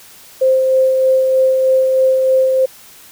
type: tone with tremolo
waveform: sine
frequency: 523.3 Hz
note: C5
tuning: in tune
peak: -8 dBFS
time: 0.41-2.66 s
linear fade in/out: 10 ms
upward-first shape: sine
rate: 3.2 Hz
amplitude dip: 30%
effects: white hiss -41 dBFS RMS until 3.11 s